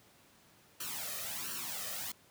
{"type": "noise with flanger", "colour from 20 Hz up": "white", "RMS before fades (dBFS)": -40, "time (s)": [0.8, 2.12], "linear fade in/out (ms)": 5, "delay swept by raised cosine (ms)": [0.68, 1.64], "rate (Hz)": 1.4, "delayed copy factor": 0.7, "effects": ["pink hiss -63 dBFS RMS until 2.3 s", "high-pass 100 Hz 12 dB/octave"]}